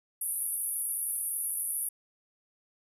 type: band-pass noise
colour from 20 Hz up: white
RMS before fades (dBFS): -33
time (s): 0.21-1.89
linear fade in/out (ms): 5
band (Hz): 9600 to 12000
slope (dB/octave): 96
effects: none